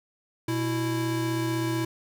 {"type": "tone pair together", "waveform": "square", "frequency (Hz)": [121.83, 329.6], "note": ["B2", "E4"], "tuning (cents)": [-23, 0], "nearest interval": "octave + perfect fourth", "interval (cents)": 1723, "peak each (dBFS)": [-30, -28], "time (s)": [0.48, 1.85], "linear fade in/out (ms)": 5, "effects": []}